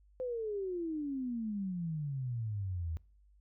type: exponential sweep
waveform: sine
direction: down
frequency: 518 to 77.78 Hz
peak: -34 dBFS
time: 0.2-2.97 s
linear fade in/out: 0 ms
effects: noise-tail reverb RT60 0.5 s tail -25 dB re dry + added 50 Hz sine -61 dBFS peak until 3.4 s